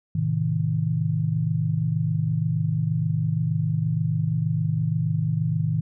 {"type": "chord", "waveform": "sine", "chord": "A diminished", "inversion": "none", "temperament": "just", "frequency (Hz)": [110, 132, 158.4], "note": ["A2", "C3", "Eb3"], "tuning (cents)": [0, 16, 31], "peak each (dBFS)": [-26, -28, -23], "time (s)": [0.15, 5.81], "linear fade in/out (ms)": 5, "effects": []}